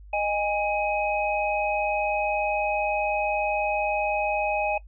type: tone cluster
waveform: sine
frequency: 619 / 821 / 2526 Hz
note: D#5 / G#5 / D#7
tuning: -9 / -20 / +26 cents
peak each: -27 / -26 / -28 dBFS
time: 0.13-4.78 s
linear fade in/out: 5 ms
effects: noise-tail reverb RT60 0.1 s tail -20 dB re dry + added 50 Hz sine -43 dBFS peak until 4.87 s